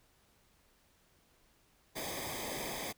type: noise with comb filter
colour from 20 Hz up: pink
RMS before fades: -40 dBFS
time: 1.95-2.93 s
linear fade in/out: 20 ms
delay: 0.71 ms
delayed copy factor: -0.8
effects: pink hiss -69 dBFS RMS until 2.97 s